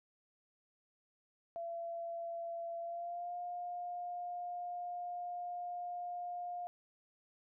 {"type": "tone with pitch glide", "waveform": "sine", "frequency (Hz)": [677, 707.8], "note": ["E5", "F5"], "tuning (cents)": [46, 23], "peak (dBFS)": -39, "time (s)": [1.56, 6.67], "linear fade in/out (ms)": 0, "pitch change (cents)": 77, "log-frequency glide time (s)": [2.79, 3.36], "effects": []}